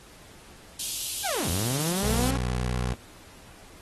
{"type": "high-pass noise", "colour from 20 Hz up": "white", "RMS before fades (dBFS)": -31, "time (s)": [0.79, 2.31], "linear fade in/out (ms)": 5, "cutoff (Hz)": 2700, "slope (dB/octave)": 48}
{"type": "linear two-way sweep", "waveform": "sawtooth", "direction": "down then up", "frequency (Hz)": [834, 77.78, 278.8], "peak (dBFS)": -25, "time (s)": [1.24, 2.37], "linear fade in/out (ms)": 5, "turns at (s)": 1.49}
{"type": "tone with vibrato", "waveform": "20% pulse", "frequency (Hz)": 61.74, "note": "B1", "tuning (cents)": 0, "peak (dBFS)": -21, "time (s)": [2.03, 2.94], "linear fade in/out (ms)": 5, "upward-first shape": "sine", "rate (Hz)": 8.7, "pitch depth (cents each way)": 19}
{"effects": ["pink hiss -51 dBFS RMS until 3.81 s", "AAC 32 kbps"]}